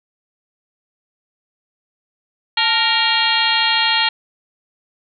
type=harmonic tone with a mistuned harmonic; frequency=466.2 Hz; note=A#4; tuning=in tune; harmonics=2 / 3 / 4 / 5 / 6 / 7 / 8 / 9; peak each=-21 / -25 / -22 / -24 / -21 / -20 / -26 / -21 dBFS; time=2.57-4.09 s; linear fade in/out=5 ms; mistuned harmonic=2; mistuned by=-87 cents; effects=none